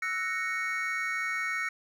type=chord; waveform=triangle; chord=F# dominant seventh; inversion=third; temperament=equal; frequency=1318.5 / 1480 / 1864.7 / 2217 Hz; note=E6 / F#6 / A#6 / C#7; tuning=0 / 0 / 0 / 0 cents; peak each=-35 / -37 / -32 / -31 dBFS; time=0.02-1.69 s; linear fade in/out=5 ms; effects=none